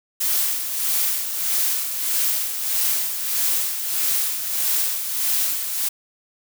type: noise with tremolo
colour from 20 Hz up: blue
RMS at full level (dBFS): -20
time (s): 0.2-5.89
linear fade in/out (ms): 10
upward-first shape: sine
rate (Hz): 1.6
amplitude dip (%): 55
effects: none